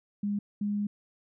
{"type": "tone pair in turn", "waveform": "sine", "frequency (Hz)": [204.3, 205.7], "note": ["G#3", "G#3"], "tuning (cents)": [-28, -16], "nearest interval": "unison", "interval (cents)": 12, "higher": "second", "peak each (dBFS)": -27, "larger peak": "neither", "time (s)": [[0.23, 0.39], [0.61, 0.87]], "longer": "second", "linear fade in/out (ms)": 5, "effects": []}